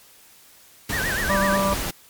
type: noise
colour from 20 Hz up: pink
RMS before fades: -27 dBFS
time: 0.89-1.91 s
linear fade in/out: 5 ms
type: tone with vibrato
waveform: sine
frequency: 1700 Hz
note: G#6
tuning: 40 cents sharp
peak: -24 dBFS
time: 0.92-1.57 s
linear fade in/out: 5 ms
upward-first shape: sine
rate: 8 Hz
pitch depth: 200 cents each way
type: harmonic tone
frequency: 196 Hz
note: G3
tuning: in tune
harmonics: 1 / 3 / 5 / 6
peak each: -24 / -23 / -26 / -25 dBFS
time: 1.29-1.74 s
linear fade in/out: 10 ms
effects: white hiss -51 dBFS RMS until 2.09 s + MP3 96 kbps